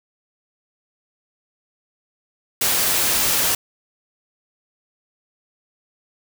white noise, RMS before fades -19 dBFS, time 2.61-3.55 s, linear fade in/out 5 ms, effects none

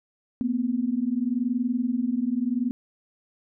sine tone pair together, 233.1 / 253.9 Hz, A#3 / B3, 0 / +48 cents, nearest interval minor second, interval 148 cents, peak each -26 / -25 dBFS, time 0.41-2.71 s, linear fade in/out 0 ms, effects none

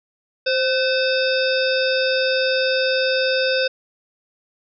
harmonic tone with a mistuned harmonic, 523.3 Hz, C5, in tune, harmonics 1 / 3 / 5 / 7 / 9 / 10, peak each -19 / -24 / -26 / -27 / -29 / -29 dBFS, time 0.46-3.68 s, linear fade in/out 10 ms, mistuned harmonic 3, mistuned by -53 cents, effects none

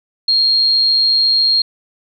sine tone, 4238 Hz, C8, 21 cents sharp, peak -10 dBFS, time 0.28-1.62 s, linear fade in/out 5 ms, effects none

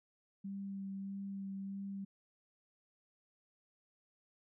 sine tone with vibrato, 196 Hz, G3, in tune, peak -40 dBFS, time 0.44-2.05 s, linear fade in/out 10 ms, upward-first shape sine, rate 1.6 Hz, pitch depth 13 cents each way, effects none

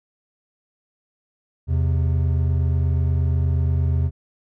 triangle tone pair together, 82.41 / 130.82 Hz, E2 / C3, 0 / 0 cents, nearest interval minor sixth, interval 800 cents, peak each -16 / -21 dBFS, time 1.67-4.11 s, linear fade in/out 50 ms, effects none

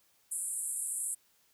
white band-pass noise, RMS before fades -36 dBFS, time 0.31-1.15 s, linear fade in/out 10 ms, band 7900 to 11000 Hz, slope 96 dB/octave, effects white hiss -69 dBFS RMS until 1.53 s

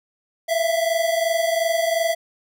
square tone pair together, 657.2 / 680 Hz, E5 / F5, -5 / -46 cents, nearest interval minor second, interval 59 cents, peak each -21 / -24 dBFS, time 0.48-2.15 s, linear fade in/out 20 ms, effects none

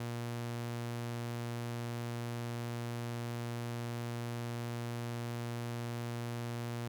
sawtooth tone, 118.5 Hz, A#2, 29 cents sharp, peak -33 dBFS, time 0-6.88 s, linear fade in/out 5 ms, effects none

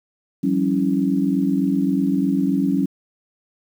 sine tone cluster, 173.2 / 193.1 / 276.4 / 324.3 Hz, F3 / G3 / C#4 / E4, -14 / -26 / -5 / -28 cents, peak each -26 / -21 / -19 / -27 dBFS, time 0.43-2.86 s, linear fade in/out 10 ms, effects 8-bit

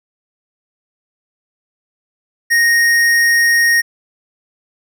triangle tone with hard clipping, 1863 Hz, A#6, 2 cents flat, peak -11 dBFS, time 2.5-3.82 s, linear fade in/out 20 ms, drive 17 dB, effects none

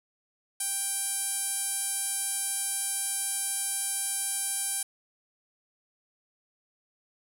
sawtooth tone with band-pass filter, 787 Hz, G5, 7 cents sharp, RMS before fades -31 dBFS, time 0.6-4.83 s, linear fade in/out 5 ms, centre 10000 Hz, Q 4, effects none

